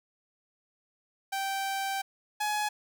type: tone pair in turn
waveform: sawtooth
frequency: 780 / 841.9 Hz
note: G5 / G#5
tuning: -9 / +23 cents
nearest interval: minor second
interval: 132 cents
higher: second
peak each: -26 / -24 dBFS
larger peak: second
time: 1.32-2.02 / 2.4-2.69 s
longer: first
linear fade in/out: 10 ms
effects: none